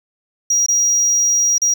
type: tone with dropouts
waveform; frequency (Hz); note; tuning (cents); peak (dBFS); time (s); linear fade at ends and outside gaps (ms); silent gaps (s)
triangle; 5730; F8; +44; -11; 0.5-1.74; 5; 0.663-0.684 / 1.582-1.617
effects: none